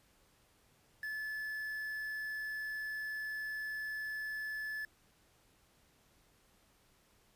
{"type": "tone with quantisation", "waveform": "triangle", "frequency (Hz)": 1730, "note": "A6", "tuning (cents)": -30, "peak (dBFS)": -36, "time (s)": [1.03, 4.85], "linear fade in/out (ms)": 2, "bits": 9, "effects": ["pink hiss -69 dBFS RMS until 7.35 s", "resampled to 32000 Hz"]}